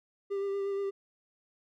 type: tone with vibrato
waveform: triangle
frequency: 396.5 Hz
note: G4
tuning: 20 cents sharp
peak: -28 dBFS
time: 0.3-0.91 s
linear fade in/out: 20 ms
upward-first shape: sine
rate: 8.4 Hz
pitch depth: 18 cents each way
effects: none